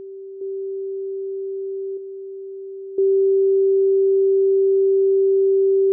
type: tone with level steps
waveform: sine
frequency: 388.4 Hz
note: G4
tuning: 16 cents flat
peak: -32 / -24 / -30 / -13 dBFS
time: 0-5.92 s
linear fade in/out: 0 ms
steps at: 0.41 / 1.97 / 2.98 s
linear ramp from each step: 5 ms
effects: none